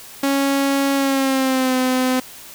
sawtooth tone with pitch glide, 276.2 to 256.2 Hz, C#4 to C4, -6 to -36 cents, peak -12 dBFS, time 0.23-2.2 s, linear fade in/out 5 ms, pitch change -130 cents, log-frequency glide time 0.95-1.76 s, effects white hiss -39 dBFS RMS until 2.54 s

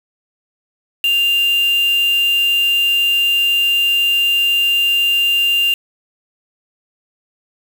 sine tone with quantisation, 2794 Hz, F7, in tune, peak -12 dBFS, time 1.04-5.74 s, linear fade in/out 2 ms, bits 4, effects none

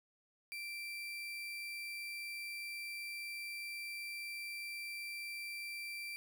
35% pulse tone, 2349 Hz, D7, in tune, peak -40 dBFS, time 0.52-6.16 s, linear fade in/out 0 ms, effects none

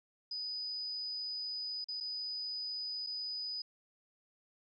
sine tone with dropouts, 4978 Hz, D#8, in tune, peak -37 dBFS, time 0.31-3.62 s, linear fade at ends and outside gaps 5 ms, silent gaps 1.844-1.885 / 2.003-2.007 / 3.065-3.069 s, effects none

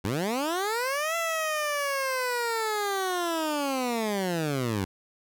15% pulse linear two-way sweep, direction up then down, 85.9 to 674 to 90.5 Hz, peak -20 dBFS, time 0.04-4.85 s, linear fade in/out 10 ms, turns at 1.16 s, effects none

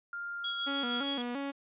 sine tone with pitch glide, 1400 to 1390.3 Hz, F6 to F6, +4 to -8 cents, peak -36 dBFS, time 0.13-1.03 s, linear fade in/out 2 ms, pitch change -12 cents, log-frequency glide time 0.35-0.56 s
sine tone with tremolo, 3321 Hz, G#7, 1 cent flat, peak -32 dBFS, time 0.44-1.22 s, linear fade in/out 5 ms, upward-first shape sine, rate 6.4 Hz, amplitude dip 45%
sawtooth tone with vibrato, 260 Hz, C4, 11 cents flat, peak -30 dBFS, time 0.66-1.52 s, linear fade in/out 20 ms, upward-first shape square, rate 2.9 Hz, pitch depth 120 cents each way
effects resampled to 8000 Hz

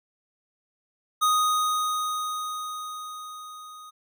square tone with level ramp, 1244.5 Hz, D#6, in tune, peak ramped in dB -19 to -43 dBFS, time 1.21-3.91 s, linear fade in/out 20 ms, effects none

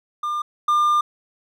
triangle tone pair in turn, 1200 / 1200 Hz, D6 / D6, +37 / +37 cents, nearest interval unison, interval 0 cents, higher neither, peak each -20 / -13 dBFS, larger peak second, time 0.23-0.42 / 0.68-1.01 s, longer second, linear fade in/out 5 ms, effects none

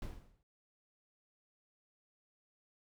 brown noise with exponential decay, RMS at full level -38 dBFS, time 0.02-0.43 s, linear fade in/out 2 ms, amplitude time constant 89 ms, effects none

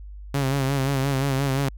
sawtooth tone with vibrato, 136.4 Hz, C#3, 28 cents flat, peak -17 dBFS, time 0.34-1.69 s, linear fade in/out 5 ms, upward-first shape sine, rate 5.7 Hz, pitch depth 60 cents each way, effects added 50 Hz sine -36 dBFS peak until 1.77 s

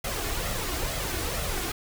pink noise with flanger, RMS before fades -30 dBFS, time 0.04-1.72 s, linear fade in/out 5 ms, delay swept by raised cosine 1.5 to 2.8 ms, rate 2.2 Hz, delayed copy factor +0.55, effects none

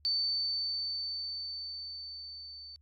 sine tone with level ramp, 4538 Hz, C#8, 40 cents sharp, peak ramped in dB -27 to -45 dBFS, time 0.05-2.76 s, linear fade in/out 0 ms, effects added 74 Hz sine -60 dBFS peak until 2.81 s + AAC 48 kbps

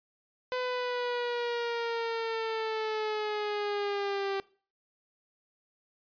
sawtooth linear sweep, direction down, 505 to 390.4 Hz, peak -26 dBFS, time 0.52-4.4 s, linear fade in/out 0 ms, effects noise-tail reverb RT60 0.4 s tail -21 dB re dry + resampled to 11025 Hz

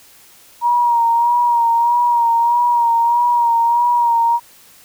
sine tone with vibrato, 945 Hz, A#5, 23 cents sharp, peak -11 dBFS, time 0.61-4.4 s, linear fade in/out 50 ms, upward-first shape sine, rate 1.6 Hz, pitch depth 35 cents each way, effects white hiss -46 dBFS RMS until 4.84 s

